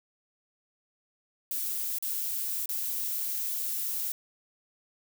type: noise with dropouts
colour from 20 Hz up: violet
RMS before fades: -32 dBFS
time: 1.51-4.12 s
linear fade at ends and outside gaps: 1 ms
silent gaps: 1.985-2.025 / 2.658-2.691 s
effects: none

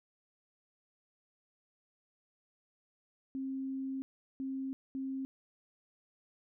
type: tone bursts at uneven times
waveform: sine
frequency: 266.9 Hz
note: C4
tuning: 35 cents sharp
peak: -35 dBFS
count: 3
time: 3.35-4.02 / 4.4-4.73 / 4.95-5.25 s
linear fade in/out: 0 ms
effects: none

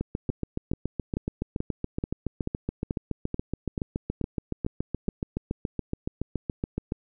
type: two click trains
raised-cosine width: 3 ms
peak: -15 / -15 dBFS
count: 50 / 12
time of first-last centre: 0.01-6.921 / 0.3-5.083 s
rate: 7.09 / 2.3 Hz
effects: none

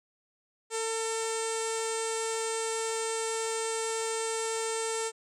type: tone with low-pass filter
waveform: sawtooth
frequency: 449.1 Hz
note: A4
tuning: 35 cents sharp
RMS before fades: -32 dBFS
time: 0.7-5.12 s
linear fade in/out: 50 ms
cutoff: 8100 Hz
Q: 7.1
effects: none

